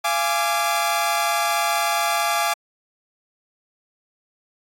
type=chord; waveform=sawtooth; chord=D diminished; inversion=first; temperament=equal with one note detuned; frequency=686.1 / 830.6 / 1174.7 Hz; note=F5 / Ab5 / D6; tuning=-31 / 0 / 0 cents; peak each=-20 dBFS; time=0.04-2.54 s; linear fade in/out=10 ms; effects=AAC 48 kbps